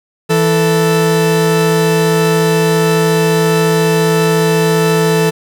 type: tone pair together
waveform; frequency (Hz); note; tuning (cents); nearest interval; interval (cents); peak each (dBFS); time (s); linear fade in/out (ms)
40% pulse; 164.81 / 440; E3 / A4; 0 / 0; octave + perfect fourth; 1700; -12 / -11; 0.29-5.31; 20
effects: none